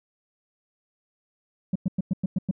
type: tone bursts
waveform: sine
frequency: 186.7 Hz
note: F#3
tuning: 16 cents sharp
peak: -18 dBFS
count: 7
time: 1.73-2.512 s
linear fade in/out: 5 ms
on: 26 ms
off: 100 ms
effects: tanh soft clip ceiling -19 dBFS